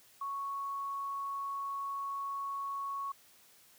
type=tone; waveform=sine; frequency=1108.7 Hz; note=C#6; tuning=in tune; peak=-35 dBFS; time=0.21-3.12 s; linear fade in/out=5 ms; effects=white hiss -62 dBFS RMS until 3.78 s + high-pass 60 Hz 12 dB/octave